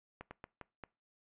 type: slowing click train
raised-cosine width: 0.5 ms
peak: -30 dBFS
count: 5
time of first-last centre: 0.21-0.837 s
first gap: 100 ms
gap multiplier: 1.31
effects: noise-tail reverb RT60 0.3 s tail -23 dB re dry + resampled to 8000 Hz